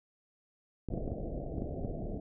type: clicks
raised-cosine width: 3 ms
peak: -23 dBFS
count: 8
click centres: 0.887 / 0.938 / 0.976 / 1.078 / 1.119 / 1.583 / 1.621 / 1.848 s
type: low-pass noise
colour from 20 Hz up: pink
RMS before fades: -38 dBFS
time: 0.9-2.2 s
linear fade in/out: 5 ms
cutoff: 720 Hz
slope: 96 dB/octave
effects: none